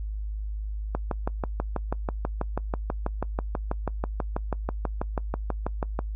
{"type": "click train", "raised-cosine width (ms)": 1, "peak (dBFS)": -13, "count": 32, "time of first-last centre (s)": [0.95, 5.991], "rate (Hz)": 6.15, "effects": ["noise-tail reverb RT60 0.1 s tail -23 dB re dry", "added 52 Hz sine -29 dBFS peak until 6.15 s"]}